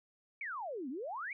sine exponential two-way sweep, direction down then up, 2349 to 240.6 to 2349 Hz, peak -38 dBFS, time 0.41-1.33 s, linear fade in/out 2 ms, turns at 0.89 s, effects none

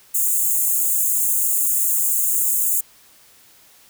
white high-pass noise, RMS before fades -19 dBFS, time 0.14-2.81 s, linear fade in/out 10 ms, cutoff 6700 Hz, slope 96 dB/octave, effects white hiss -51 dBFS RMS until 3.89 s

